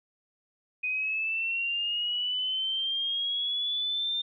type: linear sweep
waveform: sine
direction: up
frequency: 2489 to 3617 Hz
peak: -27 dBFS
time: 0.83-4.22 s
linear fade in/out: 10 ms
effects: none